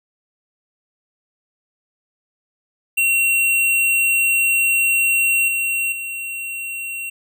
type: tone with level steps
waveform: square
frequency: 2735 Hz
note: F7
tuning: 37 cents flat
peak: -15 / -19 / -26 dBFS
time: 2.97-7.1 s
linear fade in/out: 10 ms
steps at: 5.48 / 5.92 s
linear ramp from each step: 2 ms
effects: none